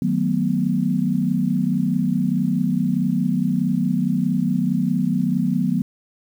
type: chord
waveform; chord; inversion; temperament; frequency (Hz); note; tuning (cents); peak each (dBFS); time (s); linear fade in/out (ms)
sine; B dominant seventh; first; just; 154.34 / 185.21 / 222.2 / 246.9; D#3 / F#3 / A3 / B3; -14 / +2 / +17 / 0; -25 / -21 / -25 / -22; 0.02-5.82; 2
effects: 8-bit